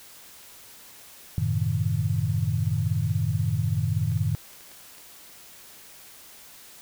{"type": "chord", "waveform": "sine", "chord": "F# diminished seventh", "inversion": "none", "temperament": "equal with one note detuned", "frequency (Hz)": [93.79, 110, 130.81, 155.56], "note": ["F#2", "A2", "C3", "Eb3"], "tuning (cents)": [24, 0, 0, 0], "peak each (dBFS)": [-28, -26, -30, -28], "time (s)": [1.38, 4.35], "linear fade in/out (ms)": 0}
{"type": "clicks", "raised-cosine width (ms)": 0.2, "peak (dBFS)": -33, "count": 8, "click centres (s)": [2.66, 3.098, 4.118, 4.175, 4.532, 4.608, 4.716, 4.982]}
{"effects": ["white hiss -48 dBFS RMS until 6.81 s"]}